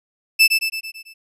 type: tone with echo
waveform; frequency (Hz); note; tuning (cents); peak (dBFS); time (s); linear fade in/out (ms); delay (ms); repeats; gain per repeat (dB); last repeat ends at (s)
30% pulse; 2637; E7; 0; -6; 0.39-0.48; 20; 110; 6; -5; 1.14
effects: resampled to 32000 Hz